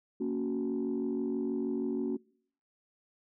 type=chord; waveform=sine; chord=F# major; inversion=first; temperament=just; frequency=231.2 / 277.5 / 370 Hz; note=A#3 / C#4 / F#4; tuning=-14 / +2 / 0 cents; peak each=-33 dBFS; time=0.2-2.17 s; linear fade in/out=10 ms; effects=noise-tail reverb RT60 0.6 s tail -25 dB re dry + tanh soft clip ceiling -24 dBFS